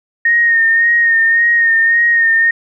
sine tone with vibrato, 1848 Hz, A#6, 16 cents flat, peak -8 dBFS, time 0.25-2.51 s, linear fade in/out 5 ms, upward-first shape sine, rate 1.8 Hz, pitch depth 31 cents each way, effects none

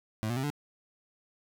25% pulse tone with pitch steps, 108.9 / 120.14 / 132.53 / 146.21 Hz, A2 / B2 / C3 / D3, -17 / -47 / +23 / -7 cents, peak -26 dBFS, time 0.23-0.502 s, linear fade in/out 0 ms, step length 68 ms, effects none

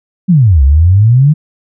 sine exponential two-way sweep, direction down then up, 196 to 65.1 to 157 Hz, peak -3 dBFS, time 0.28-1.34 s, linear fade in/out 20 ms, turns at 0.63 s, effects none

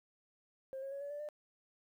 sine tone with pitch steps, 532 / 544.4 / 557.2 / 570.2 / 583.5 / 597.1 Hz, C5 / C#5 / C#5 / C#5 / D5 / D5, +29 / -31 / +9 / +49 / -11 / +29 cents, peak -39 dBFS, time 0.73-1.288 s, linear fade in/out 0 ms, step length 93 ms, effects tanh soft clip ceiling -37 dBFS + 12-bit

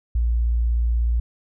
sine tone, 58.27 Hz, A#1, in tune, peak -17 dBFS, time 0.15-1.2 s, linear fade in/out 5 ms, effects none

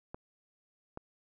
clicks, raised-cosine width 1 ms, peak -27 dBFS, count 2, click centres 0.145 / 0.974 s, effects none

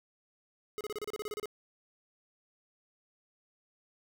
square tone bursts, 422.5 Hz, G#4, 30 cents sharp, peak -36 dBFS, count 12, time 0.78-1.457 s, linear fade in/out 0 ms, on 28 ms, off 31 ms, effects none

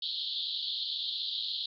white band-pass noise, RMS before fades -35 dBFS, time 0.02-1.66 s, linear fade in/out 5 ms, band 3200 to 4400 Hz, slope 96 dB/octave, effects none

